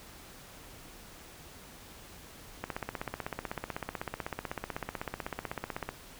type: click train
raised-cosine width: 0.5 ms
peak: -19 dBFS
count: 53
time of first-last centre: 2.64-5.89 s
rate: 16 Hz
effects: pink hiss -51 dBFS RMS until 6.19 s